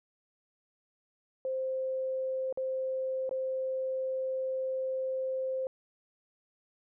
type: tone with dropouts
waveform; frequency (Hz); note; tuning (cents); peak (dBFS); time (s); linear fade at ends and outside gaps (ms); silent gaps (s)
sine; 523.3; C5; 0; -30; 1.45-5.67; 1; 2.526-2.574 / 3.293-3.311
effects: none